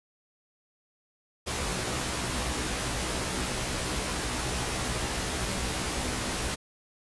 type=noise with comb filter; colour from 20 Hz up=pink; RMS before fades=-31 dBFS; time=1.46-6.56 s; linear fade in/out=20 ms; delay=16 ms; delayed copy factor=+0.85; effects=resampled to 24000 Hz